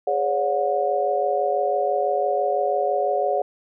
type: tone cluster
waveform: sine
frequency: 413.5 / 523 / 569 / 726 Hz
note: G#4 / C5 / C#5 / F#5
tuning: -8 / -1 / +45 / -33 cents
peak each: -26 / -29 / -23 / -23 dBFS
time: 0.07-3.42 s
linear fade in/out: 5 ms
effects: none